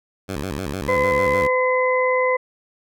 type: tone with vibrato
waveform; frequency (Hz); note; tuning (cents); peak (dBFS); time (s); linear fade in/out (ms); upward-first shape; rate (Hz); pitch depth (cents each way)
10% pulse; 82.41; E2; 0; -17; 0.28-1.48; 20; square; 6.6; 260
type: harmonic tone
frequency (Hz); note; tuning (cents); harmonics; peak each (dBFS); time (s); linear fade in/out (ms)
509; C5; -48; 1 / 2 / 4; -18 / -22 / -23; 0.88-2.37; 10
effects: none